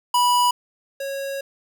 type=tone pair in turn; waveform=square; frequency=980 / 550 Hz; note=B5 / C#5; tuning=-14 / -14 cents; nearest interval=minor seventh; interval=1000 cents; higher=first; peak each=-16 / -27 dBFS; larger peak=first; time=0.14-0.51 / 1-1.41 s; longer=second; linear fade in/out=5 ms; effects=8-bit